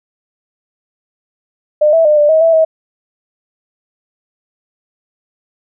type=tone with pitch steps; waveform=sine; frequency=603 / 655 / 603 / 591 / 635 / 658 / 640 Hz; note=D5 / E5 / D5 / D5 / D#5 / E5 / D#5; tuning=+46 / -11 / +46 / +11 / +35 / -3 / +49 cents; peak=-6 dBFS; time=1.81-2.65 s; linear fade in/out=10 ms; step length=120 ms; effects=none